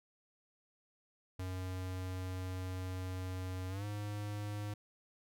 square tone with pitch glide, 92.5 to 103.83 Hz, F#2 to G#2, 0 to 0 cents, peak -39 dBFS, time 1.39-4.74 s, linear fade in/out 5 ms, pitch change +200 cents, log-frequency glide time 3.69-3.85 s, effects none

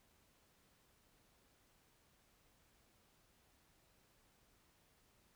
silence, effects pink hiss -73 dBFS RMS until 5.35 s

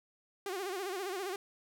sawtooth tone with vibrato, 379.8 Hz, F#4, 45 cents sharp, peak -32 dBFS, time 0.46-1.36 s, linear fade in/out 2 ms, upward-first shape sine, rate 15 Hz, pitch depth 120 cents each way, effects none

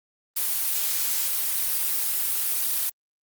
blue noise, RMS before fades -25 dBFS, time 0.36-2.9 s, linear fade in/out 10 ms, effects Opus 32 kbps

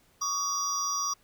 triangle tone cluster, 1126 / 1226 / 4825 / 5760 Hz, C#6 / D#6 / D8 / F#8, +27 / -26 / +46 / -47 cents, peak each -31 / -36 / -36 / -29 dBFS, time 0.21-1.14 s, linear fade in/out 10 ms, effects pink hiss -64 dBFS RMS until 1.23 s

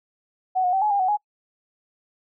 sine tone with pitch steps, 746 / 723 / 769 / 846 / 805 / 745 / 833 Hz, F#5 / F#5 / G5 / G#5 / G5 / F#5 / G#5, +14 / -40 / -33 / +32 / +46 / +12 / +5 cents, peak -18 dBFS, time 0.55-1.173 s, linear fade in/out 20 ms, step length 89 ms, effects noise-tail reverb RT60 0.1 s tail -26 dB re dry

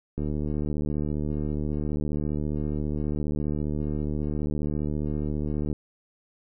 click train, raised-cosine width 3 ms, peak -17 dBFS, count 416, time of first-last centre 0.18-5.728 s, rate 74.8 Hz, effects none

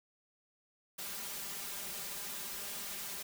white noise with comb filter, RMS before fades -42 dBFS, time 0.98-3.23 s, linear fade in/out 10 ms, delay 5 ms, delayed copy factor +0.95, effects none

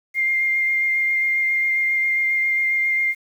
sine tone with vibrato, 2111 Hz, C7, 15 cents sharp, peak -17 dBFS, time 0.14-3.15 s, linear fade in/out 50 ms, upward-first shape sine, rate 7.4 Hz, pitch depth 11 cents each way, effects 8-bit

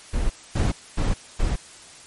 brown noise bursts, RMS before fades -21 dBFS, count 4, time 0.13-1.56 s, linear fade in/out 10 ms, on 170 ms, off 250 ms, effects white hiss -45 dBFS RMS until 2.06 s + MP3 48 kbps

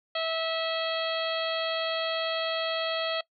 harmonic tone with a mistuned harmonic, 651 Hz, E5, 22 cents flat, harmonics 1 / 2 / 3 / 4 / 5 / 6 / 7, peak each -30 / -35 / -38 / -38 / -34 / -41 / -38 dBFS, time 0.15-3.21 s, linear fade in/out 5 ms, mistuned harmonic 7, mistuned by -78 cents, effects noise-tail reverb RT60 0.1 s tail -21 dB re dry

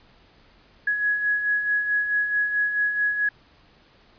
sine beating tone pair, 1672 / 1676.6 Hz, G#6 / G#6, +11 / +16 cents, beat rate 4.6 Hz, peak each -30 / -21 dBFS, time 0.87-3.29 s, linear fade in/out 5 ms, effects pink hiss -56 dBFS RMS until 4.18 s + resampled to 11025 Hz

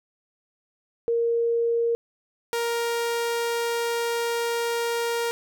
sine / sawtooth tone pair in turn, 466.2 / 468.2 Hz, A#4 / A#4, 0 / +8 cents, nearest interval unison, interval 8 cents, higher second, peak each -20 dBFS, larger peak neither, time 1.08-1.95 / 2.53-5.31 s, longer second, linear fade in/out 0 ms, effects none

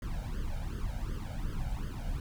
brown noise with flanger, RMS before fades -35 dBFS, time 0.02-2.2 s, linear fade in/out 2 ms, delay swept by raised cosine 0.61 to 1.36 ms, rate 2.7 Hz, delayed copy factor +1, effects none

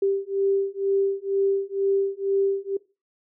sine beating tone pair, 392 / 394.1 Hz, G4 / G4, 0 / +9 cents, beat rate 2.1 Hz, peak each -24 dBFS, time 0.02-2.77 s, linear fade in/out 5 ms, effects noise-tail reverb RT60 0.3 s tail -21 dB re dry

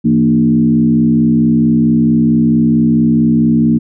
sine tone with frequency modulation, 230 Hz, A#3, 23 cents flat, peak -7 dBFS, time 0.04-3.79 s, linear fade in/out 20 ms, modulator 64.5 Hz, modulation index 1, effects none

